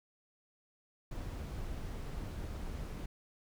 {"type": "noise", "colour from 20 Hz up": "brown", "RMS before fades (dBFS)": -41, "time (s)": [1.11, 3.06], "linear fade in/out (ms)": 5}
{"type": "clicks", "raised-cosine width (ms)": 3, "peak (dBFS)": -33, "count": 2, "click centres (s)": [1.448, 2.237]}
{"effects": []}